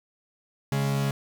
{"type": "tone pair together", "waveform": "45% pulse", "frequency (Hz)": [138.62, 207.7], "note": ["C#3", "G#3"], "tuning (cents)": [0, 0], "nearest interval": "perfect fifth", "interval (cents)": 700, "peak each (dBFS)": [-24, -31], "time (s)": [0.72, 1.11], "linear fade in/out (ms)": 2, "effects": ["8-bit"]}